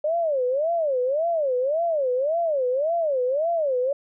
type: tone with vibrato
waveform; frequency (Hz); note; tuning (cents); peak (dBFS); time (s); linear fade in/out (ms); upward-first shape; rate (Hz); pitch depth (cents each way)
sine; 583; D5; -13; -20; 0.04-3.93; 5; sine; 1.8; 280
effects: none